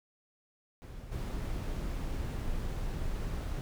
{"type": "noise with level steps", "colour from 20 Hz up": "brown", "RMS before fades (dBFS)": [-44, -35], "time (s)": [0.82, 3.61], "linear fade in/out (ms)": 0, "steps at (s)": 1.11, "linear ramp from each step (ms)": 20, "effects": []}